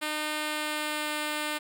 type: tone with pitch glide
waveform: 5% pulse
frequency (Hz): 304.4 to 301.4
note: D#4 to D4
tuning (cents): -38 to +45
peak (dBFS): -18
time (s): 0.01-1.59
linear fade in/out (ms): 20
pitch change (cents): -17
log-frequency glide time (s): 0.37-1.13
effects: none